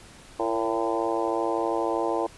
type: harmonic tone with a mistuned harmonic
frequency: 112.7 Hz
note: A2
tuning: 42 cents sharp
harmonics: 3 / 4 / 5 / 6 / 7 / 8 / 9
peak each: -29 / -30 / -31 / -32 / -32 / -33 / -34 dBFS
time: 0.39-2.27 s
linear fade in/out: 10 ms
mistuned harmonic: 4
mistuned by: +36 cents
effects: pink hiss -49 dBFS RMS until 2.37 s + resampled to 24000 Hz